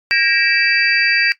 sine tone cluster, 1619 / 1890 / 2331 / 2631 / 4660 Hz, G#6 / A#6 / D7 / E7 / D8, -45 / +23 / -14 / -4 / -14 cents, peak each -19 dBFS, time 0.11-1.32 s, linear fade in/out 0 ms, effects noise-tail reverb RT60 0.1 s tail -17 dB re dry + AAC 64 kbps

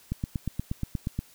click train, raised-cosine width 5 ms, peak -16 dBFS, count 10, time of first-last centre 0.12-1.19 s, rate 8.41 Hz, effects white hiss -56 dBFS RMS until 1.34 s

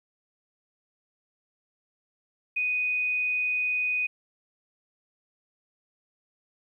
sine tone, 2489 Hz, D#7, in tune, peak -24 dBFS, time 2.56-4.07 s, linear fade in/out 10 ms, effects 11-bit

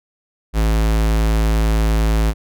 square tone, 54.4 Hz, A1, 19 cents flat, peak -14 dBFS, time 0.53-2.34 s, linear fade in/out 50 ms, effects none

